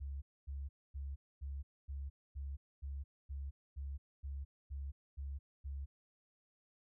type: tone bursts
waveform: sine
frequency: 69.3 Hz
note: C#2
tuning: in tune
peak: -40 dBFS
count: 13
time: 0-5.86 s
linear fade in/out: 20 ms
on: 220 ms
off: 250 ms
effects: none